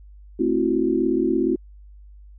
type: chord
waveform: sine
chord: F# half-diminished seventh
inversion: first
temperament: just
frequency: 222 / 266.4 / 333 / 370 Hz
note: A3 / C4 / E4 / F#4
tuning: +16 / +31 / +18 / 0 cents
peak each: -27 / -23 / -22 / -23 dBFS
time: 0.39-1.56 s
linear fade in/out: 10 ms
effects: added 50 Hz sine -42 dBFS peak until 2.38 s